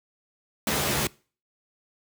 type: noise with comb filter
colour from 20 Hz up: pink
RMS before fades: -25 dBFS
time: 0.67-1.07 s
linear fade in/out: 2 ms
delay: 14 ms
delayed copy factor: +0.9
effects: noise-tail reverb RT60 0.4 s tail -24 dB re dry + high-pass 100 Hz 12 dB/octave